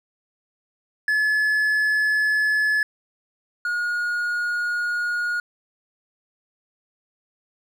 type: tone pair in turn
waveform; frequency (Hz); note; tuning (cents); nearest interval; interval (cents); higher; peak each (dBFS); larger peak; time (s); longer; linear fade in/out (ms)
triangle; 1715 / 1438.3; A6 / F#6; -45 / -49; minor third; 304; first; -16 / -20; first; 1.08-2.83 / 3.65-5.4; neither; 2
effects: none